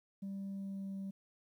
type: tone with pitch glide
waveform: sine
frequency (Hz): 196 to 194.42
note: G3 to G3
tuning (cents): 0 to -14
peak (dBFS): -37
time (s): 0.22-1.11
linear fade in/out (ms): 10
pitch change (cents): -14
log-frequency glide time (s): 0.56-0.98
effects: tanh soft clip ceiling -38 dBFS + 12-bit